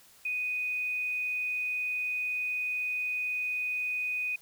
sine tone, 2489 Hz, D#7, in tune, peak -29 dBFS, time 0.25-4.36 s, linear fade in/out 5 ms, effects white hiss -58 dBFS RMS until 4.41 s

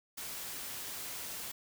white noise, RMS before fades -42 dBFS, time 0.17-1.52 s, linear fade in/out 10 ms, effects none

